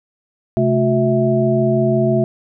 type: tone cluster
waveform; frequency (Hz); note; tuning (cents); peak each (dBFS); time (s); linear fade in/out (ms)
sine; 130.9 / 216.8 / 363.4 / 654; C3 / A3 / F#4 / E5; +1 / -25 / -31 / -14; -18; 0.57-2.24; 0
effects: none